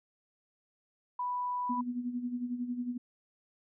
sine tone, 987.8 Hz, B5, in tune, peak -31 dBFS, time 1.19-1.81 s, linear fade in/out 5 ms
sine tone with tremolo, 244.8 Hz, B3, 15 cents flat, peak -30 dBFS, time 1.69-2.98 s, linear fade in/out 10 ms, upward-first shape sine, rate 11 Hz, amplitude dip 65%
effects none

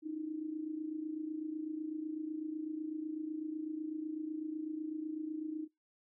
sine tone with amplitude modulation, 311.1 Hz, D#4, in tune, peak -34 dBFS, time 0.02-5.68 s, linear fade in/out 50 ms, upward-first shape sine, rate 28 Hz, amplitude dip 70%, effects noise-tail reverb RT60 0.2 s tail -25 dB re dry

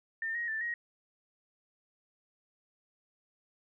sine tone with pitch steps, 1805 / 1883 / 1769 / 1886 Hz, A6 / A#6 / A6 / A#6, +44 / +17 / +9 / +20 cents, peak -32 dBFS, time 0.22-0.74 s, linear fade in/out 2 ms, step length 130 ms, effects none

